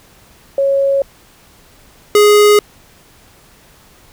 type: tone pair in turn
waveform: sine / square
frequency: 551 / 416.1 Hz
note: C#5 / G#4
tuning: -11 / +3 cents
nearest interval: perfect fourth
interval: 486 cents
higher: first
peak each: -10 / -6 dBFS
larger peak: second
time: 0.58-1.02 / 2.15-2.59 s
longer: neither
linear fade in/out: 2 ms
effects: pink hiss -46 dBFS RMS until 4.12 s